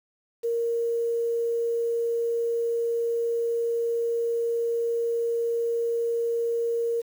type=tone with quantisation; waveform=sine; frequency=465.8 Hz; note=A#4; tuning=1 cent flat; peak=-23 dBFS; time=0.43-7.02 s; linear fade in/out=20 ms; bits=8; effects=none